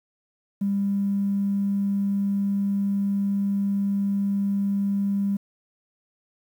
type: tone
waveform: triangle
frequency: 199.4 Hz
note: G3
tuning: 30 cents sharp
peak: -17 dBFS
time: 0.61-5.37 s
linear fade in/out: 10 ms
effects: tanh soft clip ceiling -19 dBFS + 9-bit